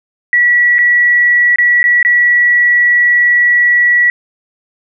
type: tone with dropouts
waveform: sine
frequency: 1939 Hz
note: B6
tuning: 32 cents flat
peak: -6 dBFS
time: 0.33-4.1 s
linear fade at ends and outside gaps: 1 ms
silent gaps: 0.784-0.789 / 1.559-1.585 / 1.83-1.84 / 2.028-2.049 s
effects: none